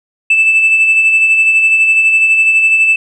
sine tone with tremolo, 2637 Hz, E7, in tune, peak -3 dBFS, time 0.3-2.96 s, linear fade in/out 5 ms, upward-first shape sine, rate 12 Hz, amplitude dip 45%, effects tanh soft clip ceiling -3 dBFS

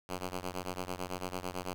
5% pulse ring-modulated tone, 90.9 Hz, F#2, 30 cents flat, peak -23 dBFS, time 0.09-1.74 s, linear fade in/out 0 ms, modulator 95.4 Hz, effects none

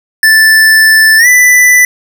square tone with pitch glide, 1760 to 1987 Hz, A6 to B6, 0 to +10 cents, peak -3 dBFS, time 0.23-1.85 s, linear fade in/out 2 ms, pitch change +210 cents, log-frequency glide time 1.18-1.27 s, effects none

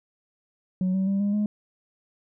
sine tone with pitch steps, 185 / 190.75 / 196.68 / 202.8 / 209.1 Hz, F#3 / G3 / G3 / G#3 / G#3, 0 / -47 / +6 / -41 / +12 cents, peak -19 dBFS, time 0.81-1.46 s, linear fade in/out 2 ms, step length 130 ms, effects tanh soft clip ceiling -20 dBFS

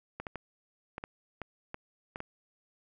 clicks, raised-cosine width 0.5 ms, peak -23 dBFS, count 9, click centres 0.2 / 0.268 / 0.357 / 0.981 / 1.039 / 1.417 / 1.744 / 2.159 / 2.204 s, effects none

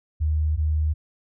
sine tone pair in turn, 77 / 77 Hz, D#2 / D#2, -17 / -17 cents, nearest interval unison, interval 0 cents, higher neither, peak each -19 dBFS, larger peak neither, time 0.2-0.57 / 0.57-0.94 s, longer neither, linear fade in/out 20 ms, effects none

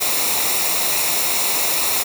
white noise with comb filter, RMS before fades -19 dBFS, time 0-2.04 s, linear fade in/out 20 ms, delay 0.63 ms, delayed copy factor -0.6, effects none

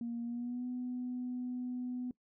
sine tone with pitch glide, 235.3 to 248.9 Hz, A#3 to B3, +16 to +14 cents, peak -35 dBFS, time 0.01-2.11 s, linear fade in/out 2 ms, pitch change +98 cents, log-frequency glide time 0.23-0.66 s, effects noise-tail reverb RT60 0.1 s tail -21 dB re dry + tanh soft clip ceiling -31 dBFS

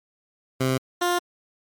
15% pulse tone pair in turn, 130.81 / 352.6 Hz, C3 / F4, 0 / +17 cents, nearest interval octave + perfect fourth, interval 1717 cents, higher second, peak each -14 dBFS, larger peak neither, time 0.6-0.78 / 1.01-1.19 s, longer neither, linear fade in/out 10 ms, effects MP3 96 kbps

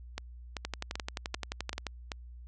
two click trains, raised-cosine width 0.2 ms, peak -17 / -18 dBFS, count 15 / 6, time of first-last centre 0.65-1.867 / 0.18-2.118 s, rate 11.5 / 2.58 Hz, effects added 60 Hz sine -45 dBFS peak until 2.47 s + resampled to 22050 Hz

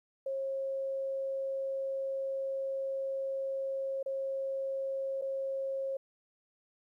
sine tone with dropouts, 540 Hz, C#5, 45 cents flat, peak -32 dBFS, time 0.26-5.97 s, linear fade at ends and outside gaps 5 ms, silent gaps 4.029-4.06 / 5.214-5.22 s, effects 12-bit

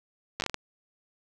slowing click train, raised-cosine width 0.2 ms, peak -12 dBFS, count 7, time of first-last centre 0.4-0.543 s, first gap 9 ms, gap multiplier 1.39, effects none

